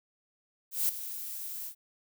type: noise with ADSR envelope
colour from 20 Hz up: violet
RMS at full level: -26 dBFS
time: 0.71-1.75 s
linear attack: 180 ms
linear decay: 4 ms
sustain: -13 dB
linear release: 81 ms
effects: none